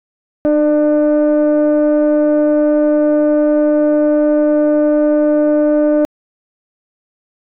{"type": "tone pair together", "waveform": "sine", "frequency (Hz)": [301.4, 597.3], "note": ["D4", "D5"], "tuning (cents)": [45, 29], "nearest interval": "octave", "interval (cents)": 1184, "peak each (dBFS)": -10, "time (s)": [0.45, 6.05], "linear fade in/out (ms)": 0, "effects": ["tanh soft clip ceiling -6 dBFS"]}